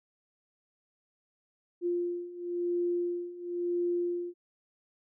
sine beating tone pair, 349.2 / 350.17 Hz, F4 / F4, 0 / +5 cents, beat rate 0.97 Hz, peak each -34 / -31 dBFS, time 1.81-4.34 s, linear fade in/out 50 ms, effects none

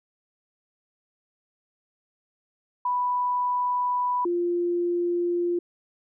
sine tone pair in turn, 987.8 / 348.6 Hz, B5 / F4, 0 / -3 cents, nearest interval octave + tritone, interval 1803 cents, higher first, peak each -22 dBFS, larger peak neither, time 2.85-4.25 / 4.25-5.59 s, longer first, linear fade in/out 5 ms, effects none

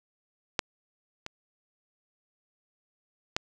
clicks, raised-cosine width 0.2 ms, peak -7 / -19 / -9 dBFS, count 3, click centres 0.592 / 1.264 / 3.365 s, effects none

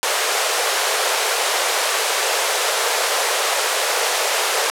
pink high-pass noise, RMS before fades -19 dBFS, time 0.03-4.7 s, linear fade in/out 0 ms, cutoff 430 Hz, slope 48 dB/octave, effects low-pass 11000 Hz 12 dB/octave

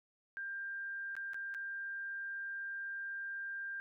sine tone with dropouts, 1592 Hz, G6, 26 cents sharp, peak -39 dBFS, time 0.37-3.8 s, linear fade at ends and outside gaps 0 ms, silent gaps 1.153-1.166 / 1.334-1.344 / 1.541-1.547 s, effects none

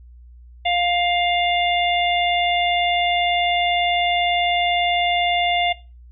harmonic tone, 702 Hz, F5, 9 cents sharp, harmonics 1 / 3 / 4 / 5, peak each -19 / -24 / -25 / -26 dBFS, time 0.65-5.73 s, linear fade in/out 10 ms, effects noise-tail reverb RT60 0.3 s tail -19 dB re dry + added 60 Hz sine -41 dBFS peak until 6.11 s

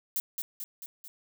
violet noise with echo, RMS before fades -30 dBFS, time 0.16-0.2 s, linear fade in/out 0 ms, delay 220 ms, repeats 4, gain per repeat -4 dB, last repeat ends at 1.08 s, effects none

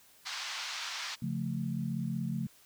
white band-pass noise, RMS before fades -39 dBFS, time 0.25-1.16 s, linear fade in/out 20 ms, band 890 to 5400 Hz, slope 24 dB/octave
sine chord, Db augmented, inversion none, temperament equal, 138.59 / 174.61 / 220 Hz, Db3 / F3 / A3, 0 / 0 / 0 cents, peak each -36 dBFS, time 1.22-2.47 s, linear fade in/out 5 ms
effects white hiss -61 dBFS RMS until 2.65 s

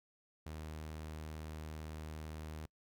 sawtooth tone, 77.78 Hz, D#2, in tune, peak -40 dBFS, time 0.46-2.66 s, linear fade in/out 5 ms, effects noise-tail reverb RT60 0.1 s tail -26 dB re dry

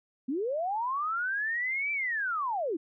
sine linear two-way sweep, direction up then down, 240 to 2349 to 288.4 Hz, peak -28 dBFS, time 0.28-2.77 s, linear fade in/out 10 ms, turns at 1.92 s, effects none

